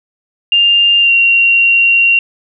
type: tone with pitch glide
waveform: sine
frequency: 2800 to 2755 Hz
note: F7 to F7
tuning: +4 to -24 cents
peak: -6 dBFS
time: 0.52-2.19 s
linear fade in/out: 2 ms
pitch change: -28 cents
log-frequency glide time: 1-1.12 s
effects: none